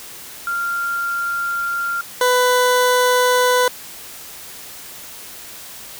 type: tone pair in turn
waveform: sine / 20% pulse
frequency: 1389 / 498.2 Hz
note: F6 / B4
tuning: -10 / +15 cents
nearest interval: octave + tritone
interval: 1775 cents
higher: first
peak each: -19 / -8 dBFS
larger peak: second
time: 0.47-2.01 / 2.21-3.68 s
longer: first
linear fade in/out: 2 ms
effects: white hiss -36 dBFS RMS until 5.99 s

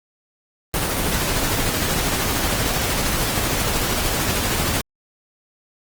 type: noise with tremolo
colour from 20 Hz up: pink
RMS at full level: -20 dBFS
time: 0.74-4.81 s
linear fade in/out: 0 ms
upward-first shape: sine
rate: 13 Hz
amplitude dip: 25%
effects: Opus 24 kbps

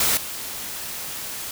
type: noise with level steps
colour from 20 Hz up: white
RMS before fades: -20 / -32 dBFS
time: 0-1.51 s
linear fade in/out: 2 ms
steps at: 0.17 s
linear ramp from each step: 2 ms
effects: none

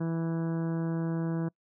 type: harmonic tone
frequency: 164.81 Hz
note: E3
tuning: in tune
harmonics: 1 / 2 / 3 / 4 / 5 / 6 / 7 / 8 / 9 / 10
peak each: -29 / -34 / -42 / -45 / -51 / -49 / -53 / -55 / -52 / -55 dBFS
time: 0-1.49 s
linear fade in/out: 10 ms
effects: noise-tail reverb RT60 0.1 s tail -26 dB re dry

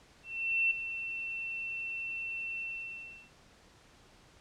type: tone with ADSR envelope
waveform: sine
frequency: 2695 Hz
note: E7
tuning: 38 cents sharp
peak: -24 dBFS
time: 0.23-3.31 s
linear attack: 480 ms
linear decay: 4 ms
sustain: -11 dB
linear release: 700 ms
effects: pink hiss -60 dBFS RMS until 4.4 s + low-pass 7000 Hz 12 dB/octave

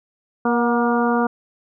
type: harmonic tone with a mistuned harmonic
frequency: 237.1 Hz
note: A#3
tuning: 30 cents sharp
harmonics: 1 / 2 / 3 / 4 / 5 / 6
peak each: -19 / -22 / -24 / -25 / -26 / -27 dBFS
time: 0.45-1.27 s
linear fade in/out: 5 ms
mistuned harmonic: 3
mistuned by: +31 cents
effects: none

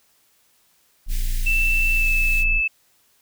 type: tone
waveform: triangle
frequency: 29.14 Hz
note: A#0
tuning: in tune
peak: -17 dBFS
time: 1.06-2.62 s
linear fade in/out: 50 ms
type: high-pass noise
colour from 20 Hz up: white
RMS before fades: -36 dBFS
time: 1.08-2.45 s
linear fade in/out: 50 ms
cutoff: 1700 Hz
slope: 48 dB/octave
type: tone with pitch glide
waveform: sine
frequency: 2660 to 2622 Hz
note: E7 to E7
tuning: +15 to -10 cents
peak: -18 dBFS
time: 1.46-2.68 s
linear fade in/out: 10 ms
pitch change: -25 cents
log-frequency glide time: 1.93-2.08 s
effects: white hiss -61 dBFS RMS until 3.21 s

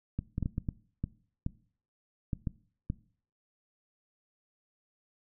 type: clicks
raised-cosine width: 5 ms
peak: -19 dBFS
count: 11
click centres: 0.19 / 0.381 / 0.427 / 0.459 / 0.581 / 0.688 / 1.04 / 1.464 / 2.332 / 2.472 / 2.901 s
effects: noise-tail reverb RT60 0.5 s tail -20 dB re dry

